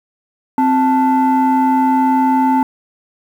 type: tone pair together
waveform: sine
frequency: 261.6 / 879.9 Hz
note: C4 / A5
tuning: 0 / 0 cents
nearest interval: octave + major sixth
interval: 2100 cents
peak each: -11 dBFS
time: 0.58-2.63 s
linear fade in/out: 2 ms
effects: tanh soft clip ceiling -7 dBFS + 7-bit